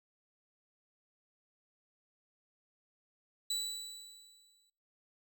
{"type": "tone with exponential decay", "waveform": "30% pulse", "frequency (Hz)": 3951, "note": "B7", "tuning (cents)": 0, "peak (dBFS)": -29, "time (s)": [3.5, 4.7], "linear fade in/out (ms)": 5, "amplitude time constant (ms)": 260, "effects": ["noise-tail reverb RT60 0.8 s tail -25 dB re dry"]}